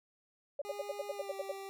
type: tone bursts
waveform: sine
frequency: 570 Hz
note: C#5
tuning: 48 cents sharp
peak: -33 dBFS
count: 10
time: 0.59-1.517 s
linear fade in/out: 5 ms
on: 27 ms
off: 73 ms
type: tone with pitch glide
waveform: 25% pulse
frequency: 409.3 to 391 Hz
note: G#4 to G4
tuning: -25 to -4 cents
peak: -39 dBFS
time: 0.65-1.69 s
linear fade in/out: 0 ms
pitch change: -79 cents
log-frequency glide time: 1.12-1.34 s
effects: none